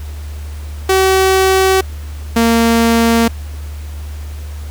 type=tone pair in turn; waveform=sawtooth; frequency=380.5 / 230.3 Hz; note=F#4 / A#3; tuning=+48 / -21 cents; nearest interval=major sixth; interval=869 cents; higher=first; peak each=-5 dBFS; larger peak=neither; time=0.89-1.81 / 2.36-3.28 s; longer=neither; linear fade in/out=5 ms; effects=added 74 Hz sine -23 dBFS peak until 4.7 s + pink hiss -39 dBFS RMS until 4.7 s